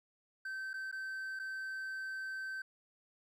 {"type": "tone with dropouts", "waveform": "triangle", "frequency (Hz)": 1547, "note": "G6", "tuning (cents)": -23, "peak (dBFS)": -37, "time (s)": [0.45, 2.62], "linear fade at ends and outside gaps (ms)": 5, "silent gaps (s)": [[0.733, 0.739], [0.915, 0.925], [1.392, 1.396]], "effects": []}